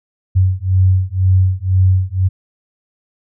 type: beating tone pair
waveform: sine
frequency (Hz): 92.5 / 94.5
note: F#2 / F#2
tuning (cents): 0 / +37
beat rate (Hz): 2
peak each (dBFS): -13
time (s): 0.35-2.29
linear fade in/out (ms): 20
effects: none